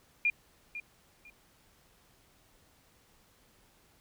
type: tone with echo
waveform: sine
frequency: 2413 Hz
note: D7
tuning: 46 cents sharp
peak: -24 dBFS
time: 0.25-0.3 s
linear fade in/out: 2 ms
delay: 500 ms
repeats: 2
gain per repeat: -13 dB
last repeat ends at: 1.3 s
effects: pink hiss -65 dBFS RMS until 4 s